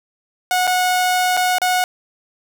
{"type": "tone with dropouts", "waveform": "sawtooth", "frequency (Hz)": 731, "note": "F#5", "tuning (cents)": -21, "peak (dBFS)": -11, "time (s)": [0.51, 1.84], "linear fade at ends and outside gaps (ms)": 1, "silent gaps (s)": [[0.67, 0.675], [1.368, 1.373], [1.584, 1.617]], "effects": []}